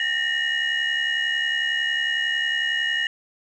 sine tone cluster, 1807 / 1878 / 2895 Hz, A6 / A#6 / F#7, +46 / +12 / -38 cents, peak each -24 dBFS, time 0-3.07 s, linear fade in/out 2 ms, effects tanh soft clip ceiling -16 dBFS

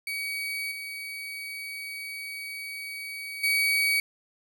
35% pulse tone with level steps, 2261 Hz, C#7, 34 cents sharp, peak -28 / -33 / -20 dBFS, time 0.07-4 s, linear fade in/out 2 ms, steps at 0.71 / 3.43 s, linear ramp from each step 10 ms, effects none

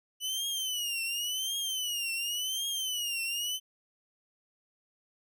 sawtooth tone with vibrato, 2967 Hz, F#7, 4 cents sharp, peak -28 dBFS, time 0.2-3.6 s, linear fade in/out 50 ms, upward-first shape triangle, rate 0.91 Hz, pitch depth 170 cents each way, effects none

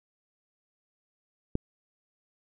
click, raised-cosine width 3 ms, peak -14 dBFS, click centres 1.554 s, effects none

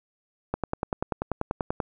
click train, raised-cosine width 1 ms, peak -12 dBFS, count 14, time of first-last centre 0.54-1.802 s, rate 10.3 Hz, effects none

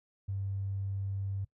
triangle tone with tanh clipping, 98 Hz, G2, in tune, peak -32 dBFS, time 0.28-1.45 s, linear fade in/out 10 ms, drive 2 dB, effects noise-tail reverb RT60 0.1 s tail -20 dB re dry

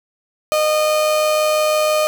35% pulse tone with amplitude modulation, 613 Hz, D#5, 26 cents flat, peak -11 dBFS, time 0.52-2.07 s, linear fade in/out 0 ms, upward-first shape sine, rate 106 Hz, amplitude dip 30%, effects none

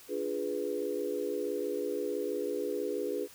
sine chord, D diminished seventh, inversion none, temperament equal, 293.7 / 349.2 / 415.3 / 493.9 Hz, D4 / F4 / Ab4 / Cb5, 0 / 0 / 0 / 0 cents, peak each -39 / -39 / -34 / -36 dBFS, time 0.08-3.28 s, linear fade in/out 50 ms, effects white hiss -54 dBFS RMS until 3.34 s

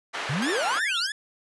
white band-pass noise, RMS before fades -32 dBFS, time 0.13-0.8 s, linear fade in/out 20 ms, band 480 to 2200 Hz, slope 12 dB/octave
sine exponential sweep, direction up, 123.5 to 5700 Hz, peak -25 dBFS, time 0.29-1.07 s, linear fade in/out 10 ms
sawtooth tone with vibrato, 1568 Hz, G6, in tune, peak -25 dBFS, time 0.42-1.12 s, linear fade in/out 2 ms, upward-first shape triangle, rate 3.1 Hz, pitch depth 280 cents each way
effects resampled to 24000 Hz

